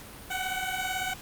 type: beating tone pair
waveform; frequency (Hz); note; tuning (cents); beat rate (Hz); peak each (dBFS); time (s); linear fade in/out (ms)
15% pulse; 740 / 758; F#5 / F#5; 0 / +42; 18; -26; 0.3-1.14; 10
effects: pink hiss -45 dBFS RMS until 1.21 s + Opus 48 kbps

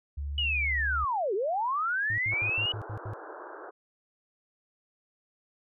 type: tone with pitch glide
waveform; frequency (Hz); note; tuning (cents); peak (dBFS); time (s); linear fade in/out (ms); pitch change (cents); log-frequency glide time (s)
sine; 71.4 to 70.3; D2 to C#2; -48 to +25; -31; 0.17-1.05; 10; -27; 0.45-0.68
type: linear two-way sweep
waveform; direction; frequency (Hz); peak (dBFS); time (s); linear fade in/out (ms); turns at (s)
sine; down then up; 2960 to 361 to 2960; -26; 0.38-2.72; 2; 1.34
type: tone bursts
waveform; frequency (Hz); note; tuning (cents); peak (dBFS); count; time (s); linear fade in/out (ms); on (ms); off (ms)
triangle; 106.2; G#2; +39; -32; 7; 2.1-3.135; 0; 81; 78
type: band-pass noise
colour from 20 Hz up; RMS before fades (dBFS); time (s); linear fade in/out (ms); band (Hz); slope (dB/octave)
pink; -43; 2.31-3.71; 20; 320 to 1600; 96
effects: none

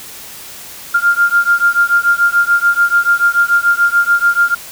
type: beating tone pair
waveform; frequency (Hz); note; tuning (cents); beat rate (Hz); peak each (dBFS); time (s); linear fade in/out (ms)
sine; 1396.9 / 1403.8; F6 / F6; 0 / +9; 6.9; -12; 0.94-4.55; 10
effects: white hiss -32 dBFS RMS until 4.71 s

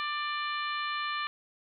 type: harmonic tone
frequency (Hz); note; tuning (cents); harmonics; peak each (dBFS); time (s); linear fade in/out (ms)
592; D5; +14; 2 / 3 / 4 / 5 / 6 / 7; -33 / -37 / -39 / -41 / -43 / -44; 0-1.27; 0
effects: none

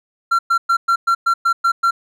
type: tone bursts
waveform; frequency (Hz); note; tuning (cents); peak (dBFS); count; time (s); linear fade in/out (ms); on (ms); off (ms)
triangle; 1366; F6; -39; -10; 9; 0.31-1.91; 10; 80; 110
effects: none

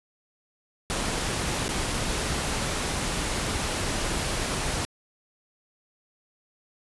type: noise with dropouts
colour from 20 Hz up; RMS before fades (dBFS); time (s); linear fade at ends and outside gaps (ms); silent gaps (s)
pink; -28; 0.9-4.85; 0; 1.681-1.69
effects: resampled to 24000 Hz

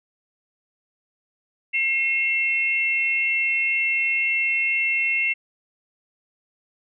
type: tone pair together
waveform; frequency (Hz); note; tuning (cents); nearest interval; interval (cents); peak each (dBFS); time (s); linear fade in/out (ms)
sine; 2144 / 2701; C7 / E7; +42 / +42; major third; 400; -22; 1.73-5.34; 20
effects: none

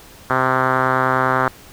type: tone with low-pass filter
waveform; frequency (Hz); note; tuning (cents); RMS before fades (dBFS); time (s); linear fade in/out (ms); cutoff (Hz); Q
5% pulse; 130; C3; -11; -17; 0.3-1.48; 2; 1400; 2.3
effects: pink hiss -43 dBFS RMS until 1.72 s

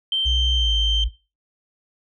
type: tone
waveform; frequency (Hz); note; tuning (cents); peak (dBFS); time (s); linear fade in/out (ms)
sine; 3127; G7; -5; -18; 0.12-1.04; 2
type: tone with pitch glide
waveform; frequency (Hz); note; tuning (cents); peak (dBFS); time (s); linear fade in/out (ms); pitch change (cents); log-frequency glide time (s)
sine; 61.74 to 54.06; B1 to A1; 0 to -30; -18; 0.25-1.09; 20; -230; 0.55-0.73
effects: noise-tail reverb RT60 0.3 s tail -20 dB re dry + tanh soft clip ceiling -11 dBFS

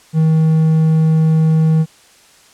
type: tone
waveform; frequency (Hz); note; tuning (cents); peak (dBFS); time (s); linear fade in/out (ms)
triangle; 159; D#3; +38; -7; 0.13-1.86; 50
effects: white hiss -47 dBFS RMS until 2.53 s + low-pass 9000 Hz 12 dB/octave

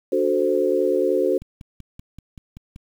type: chord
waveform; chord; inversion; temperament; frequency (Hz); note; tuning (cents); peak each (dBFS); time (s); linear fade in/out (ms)
sine; D dominant seventh; none; equal; 293.7 / 370 / 440 / 523.3; D4 / F#4 / A4 / C5; 0 / 0 / 0 / 0; -26 / -21 / -23 / -22; 0.12-1.38; 5
type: click train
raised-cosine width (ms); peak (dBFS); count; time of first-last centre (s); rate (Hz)
5; -27; 8; 1.42-2.761; 5.22
effects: 8-bit

